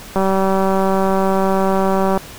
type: click train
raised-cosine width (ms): 1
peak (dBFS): -4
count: 388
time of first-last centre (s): 0.16-2.176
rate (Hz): 192
effects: pink hiss -36 dBFS RMS until 2.38 s